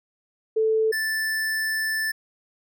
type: tone pair in turn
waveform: sine / square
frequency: 440 / 1760 Hz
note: A4 / A6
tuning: 0 / 0 cents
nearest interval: 2 octaves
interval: 2400 cents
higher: second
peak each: -18 / -24 dBFS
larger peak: first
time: 0.56-0.92 / 0.92-2.12 s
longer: second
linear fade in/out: 10 ms
effects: none